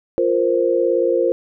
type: chord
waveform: sine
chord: F suspended fourth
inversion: none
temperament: just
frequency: 349.2 / 465.6 / 523.8 Hz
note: F4 / Bb4 / C5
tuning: 0 / -2 / +2 cents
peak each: -19 / -19 / -18 dBFS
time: 0.18-1.32 s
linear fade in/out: 0 ms
effects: none